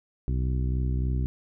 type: harmonic tone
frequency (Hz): 63.4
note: B1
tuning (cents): +46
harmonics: 1 / 2 / 3 / 4 / 5 / 6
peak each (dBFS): -25 / -29 / -38 / -39 / -42 / -45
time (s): 0.28-1.26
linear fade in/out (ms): 0
effects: none